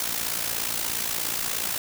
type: noise with amplitude modulation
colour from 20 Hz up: white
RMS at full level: -25 dBFS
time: 0-1.78 s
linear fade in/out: 2 ms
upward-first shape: sine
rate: 56.9 Hz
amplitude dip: 70%
effects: none